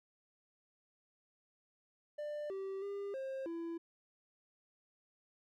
triangle tone with pitch steps, 594 / 387.3 / 400.9 / 533 / 334.6 Hz, D5 / G4 / G4 / C5 / E4, +20 / -21 / +39 / +32 / +26 cents, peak -37 dBFS, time 2.18-3.78 s, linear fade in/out 10 ms, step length 320 ms, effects none

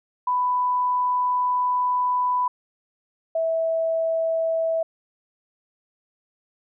sine tone pair in turn, 994 / 652.9 Hz, B5 / E5, +11 / -17 cents, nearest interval perfect fifth, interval 728 cents, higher first, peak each -19 / -20 dBFS, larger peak first, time 0.27-2.48 / 3.35-4.83 s, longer first, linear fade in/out 5 ms, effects none

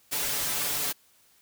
white noise with comb filter, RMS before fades -29 dBFS, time 0.11-0.93 s, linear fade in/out 20 ms, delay 6.9 ms, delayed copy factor +0.95, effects white hiss -62 dBFS RMS until 1.41 s

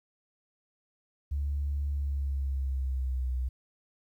sine tone with pitch glide, 71.4 to 63.24 Hz, D2 to B1, -48 to +42 cents, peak -27 dBFS, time 1.31-3.49 s, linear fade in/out 10 ms, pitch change -210 cents, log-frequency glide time 1.9-3.32 s, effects tanh soft clip ceiling -23 dBFS + 11-bit

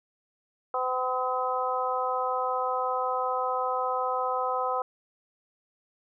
harmonic tone, 254.7 Hz, C4, 46 cents flat, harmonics 2 / 3 / 4 / 5, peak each -31 / -31 / -31 / -31 dBFS, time 0.74-4.82 s, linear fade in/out 2 ms, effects none

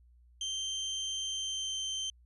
30% pulse tone with pitch glide, 3136 to 3118 Hz, G7 to G7, 0 to -10 cents, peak -31 dBFS, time 0.41-2.1 s, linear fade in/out 2 ms, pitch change -10 cents, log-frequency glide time 1.27-1.77 s, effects added 60 Hz sine -58 dBFS peak until 2.25 s + resampled to 24000 Hz

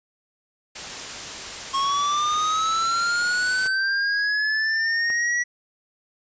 white noise, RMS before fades -33 dBFS, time 0.75-3.68 s, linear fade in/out 10 ms
square linear sweep, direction up, 1082 to 1942 Hz, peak -21 dBFS, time 1.73-5.44 s, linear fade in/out 20 ms
clicks, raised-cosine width 0.5 ms, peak -21 dBFS, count 2, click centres 3.659 / 5.102 s
effects resampled to 16000 Hz

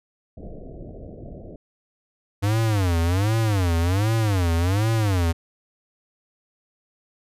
pink low-pass noise, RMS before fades -38 dBFS, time 0.37-1.56 s, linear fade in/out 2 ms, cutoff 690 Hz, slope 96 dB/octave
square tone with vibrato, 97 Hz, G2, 18 cents flat, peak -19 dBFS, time 2.42-5.33 s, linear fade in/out 20 ms, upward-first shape sine, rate 1.3 Hz, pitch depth 270 cents each way
effects resampled to 32000 Hz

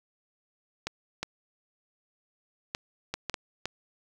clicks, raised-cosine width 0.2 ms, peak -14 dBFS, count 7, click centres 0.87 / 1.23 / 2.749 / 3.14 / 3.297 / 3.342 / 3.656 s, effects 7-bit

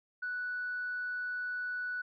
sine tone, 1480 Hz, F#6, in tune, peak -33 dBFS, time 0.22-2.02 s, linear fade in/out 10 ms, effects tanh soft clip ceiling -29 dBFS

